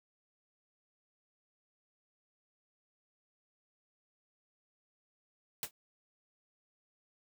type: noise with exponential decay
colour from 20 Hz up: white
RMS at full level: -32 dBFS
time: 5.63-5.71 s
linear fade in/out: 1 ms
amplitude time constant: 17 ms
effects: high-pass 100 Hz 12 dB/octave